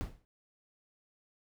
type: noise with exponential decay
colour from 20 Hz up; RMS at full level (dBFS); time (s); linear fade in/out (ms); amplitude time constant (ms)
brown; -34; 0.01-0.25; 0; 51
effects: none